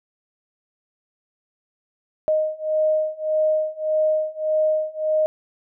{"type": "beating tone pair", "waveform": "sine", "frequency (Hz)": [620, 621.7], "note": ["D#5", "D#5"], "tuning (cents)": [-6, -2], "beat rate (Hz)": 1.7, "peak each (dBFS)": [-22, -21], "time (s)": [2.28, 5.26], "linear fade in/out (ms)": 0, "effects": []}